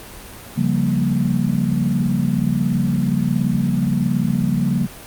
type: chord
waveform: sine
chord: G half-diminished seventh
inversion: second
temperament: equal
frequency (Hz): 138.59 / 174.61 / 196 / 233.1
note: Db3 / F3 / G3 / Bb3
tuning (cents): 0 / 0 / 0 / 0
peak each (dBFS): -21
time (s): 0.56-4.87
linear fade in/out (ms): 20
effects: pink hiss -37 dBFS RMS until 5.06 s + Opus 32 kbps